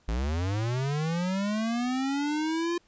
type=linear sweep; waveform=square; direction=up; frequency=51.91 to 349.2 Hz; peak=-27 dBFS; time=0.08-2.78 s; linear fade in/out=5 ms; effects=pink hiss -65 dBFS RMS until 2.87 s + resampled to 16000 Hz